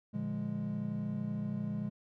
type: chord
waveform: triangle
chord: Bb dominant seventh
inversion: none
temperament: equal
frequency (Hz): 116.54 / 146.83 / 174.61 / 207.7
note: Bb2 / D3 / F3 / Ab3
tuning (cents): 0 / 0 / 0 / 0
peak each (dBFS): -40 / -39 / -40 / -34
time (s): 0.13-1.9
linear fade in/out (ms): 20
effects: none